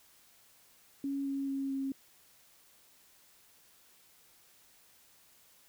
sine tone with pitch steps, 277.2 / 275 / 272.8 / 270.6 Hz, C#4 / C#4 / C#4 / C#4, 0 / -14 / -28 / -42 cents, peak -32 dBFS, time 1.04-1.92 s, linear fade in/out 2 ms, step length 220 ms, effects white hiss -63 dBFS RMS until 5.68 s

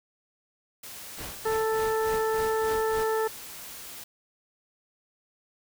white noise, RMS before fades -42 dBFS, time 0.83-4.04 s, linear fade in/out 5 ms
pink noise with tremolo, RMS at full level -38 dBFS, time 1.17-3.04 s, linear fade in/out 10 ms, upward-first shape sine, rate 3.4 Hz, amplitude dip 90%
harmonic tone, 441.1 Hz, A4, 4 cents sharp, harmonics 1 / 2 / 3 / 4, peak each -25 / -31 / -35 / -37 dBFS, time 1.45-3.28 s, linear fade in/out 10 ms
effects none

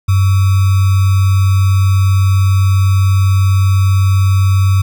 sine tone with sample-and-hold, 96.1 Hz, G2, 34 cents flat, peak -7 dBFS, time 0.08-4.82 s, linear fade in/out 10 ms, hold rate 1225 Hz, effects none

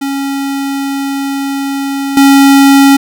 square tone with level steps, 276 Hz, C#4, 7 cents flat, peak -14 / -3 dBFS, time 0.01-2.97 s, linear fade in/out 10 ms, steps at 2.17 s, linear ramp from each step 2 ms, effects none

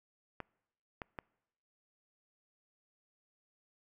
clicks, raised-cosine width 0.5 ms, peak -25 dBFS, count 3, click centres 0.403 / 1.018 / 1.188 s, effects noise-tail reverb RT60 0.9 s tail -26 dB re dry

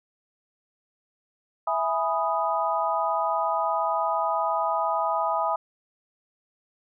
sine chord, E major seventh, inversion none, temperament equal, 659.3 / 830.6 / 987.8 / 1244.5 Hz, E5 / G#5 / B5 / D#6, 0 / 0 / 0 / 0 cents, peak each -28 dBFS, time 1.67-5.56 s, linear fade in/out 5 ms, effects none

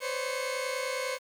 sawtooth tone cluster, 509 / 539 / 581 / 2184 Hz, C5 / C#5 / D5 / C#7, -48 / -49 / -19 / -26 cents, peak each -30 / -32 / -38 / -34 dBFS, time 0-1.19 s, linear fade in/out 50 ms, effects low-pass 11000 Hz 12 dB/octave + 9-bit

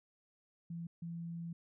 sine tone bursts at uneven times, 168.5 Hz, E3, 38 cents sharp, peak -40 dBFS, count 2, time 0.7-0.87 / 1.02-1.53 s, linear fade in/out 5 ms, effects none

